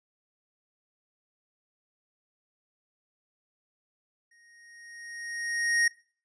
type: tone with exponential growth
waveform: square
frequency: 1869 Hz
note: A#6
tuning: 4 cents sharp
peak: -21 dBFS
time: 4.31-5.88 s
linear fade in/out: 5 ms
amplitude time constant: 340 ms
effects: noise-tail reverb RT60 0.4 s tail -21 dB re dry + resampled to 22050 Hz